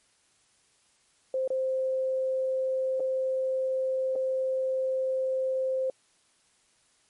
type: tone with dropouts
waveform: sine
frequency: 523.3 Hz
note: C5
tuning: in tune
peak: -25 dBFS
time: 1.34-5.9 s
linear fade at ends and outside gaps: 2 ms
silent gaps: 1.477-1.503 / 2.998-3.003 / 4.155-4.159 s
effects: white hiss -66 dBFS RMS until 7.09 s + MP3 48 kbps